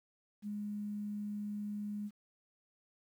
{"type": "tone with quantisation", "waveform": "sine", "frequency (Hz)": 207.3, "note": "G#3", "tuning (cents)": -3, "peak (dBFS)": -37, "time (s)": [0.42, 2.11], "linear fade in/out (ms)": 50, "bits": 11, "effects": []}